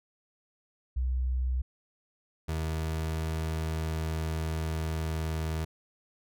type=tone pair in turn; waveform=sine / 30% pulse; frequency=63.3 / 79.75 Hz; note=B1 / D#2; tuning=+43 / +43 cents; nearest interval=major third; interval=400 cents; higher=second; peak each=-26 / -27 dBFS; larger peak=first; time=0.96-1.62 / 2.48-5.65 s; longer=second; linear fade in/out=10 ms; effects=none